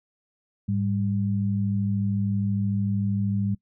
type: tone pair together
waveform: sine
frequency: 104.94 / 198.1 Hz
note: G#2 / G3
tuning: +18 / +18 cents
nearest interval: major seventh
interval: 1100 cents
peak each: -25 dBFS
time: 0.68-3.55 s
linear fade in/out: 10 ms
effects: noise-tail reverb RT60 0.1 s tail -23 dB re dry